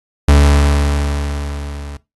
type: tone with level ramp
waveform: 40% pulse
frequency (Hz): 72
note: D2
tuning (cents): -34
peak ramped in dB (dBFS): -4 to -26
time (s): 0.28-1.97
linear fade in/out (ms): 5
effects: noise-tail reverb RT60 0.2 s tail -20 dB re dry + AAC 32 kbps